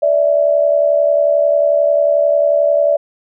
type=tone pair together; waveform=sine; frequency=581 / 652.2 Hz; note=D5 / E5; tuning=-19 / -19 cents; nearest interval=major second; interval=200 cents; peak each=-11 / -15 dBFS; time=0.02-2.97 s; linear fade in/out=10 ms; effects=none